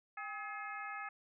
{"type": "harmonic tone with a mistuned harmonic", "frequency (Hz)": 424.8, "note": "G#4", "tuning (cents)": 39, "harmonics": [2, 3, 4, 5, 6], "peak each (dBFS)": [-47, -45, -47, -49, -52], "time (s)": [0.17, 1.09], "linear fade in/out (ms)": 5, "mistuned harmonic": 2, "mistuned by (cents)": -100, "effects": []}